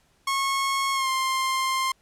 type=tone with pitch glide; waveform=sawtooth; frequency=1092 to 1053.6 Hz; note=C#6 to C6; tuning=-26 to +12 cents; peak=-19 dBFS; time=0.27-1.92 s; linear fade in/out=5 ms; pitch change=-62 cents; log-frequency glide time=0.93-1.09 s; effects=pink hiss -64 dBFS RMS until 2.01 s + low-pass 11000 Hz 12 dB/octave